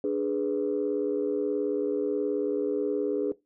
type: chord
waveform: sine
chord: G# diminished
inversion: second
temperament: equal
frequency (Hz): 293.7 / 415.3 / 493.9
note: D4 / G#4 / B4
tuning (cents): 0 / 0 / 0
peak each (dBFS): -29 / -27 / -31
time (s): 0.04-3.32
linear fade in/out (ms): 2
effects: noise-tail reverb RT60 0.2 s tail -19 dB re dry + tanh soft clip ceiling -17 dBFS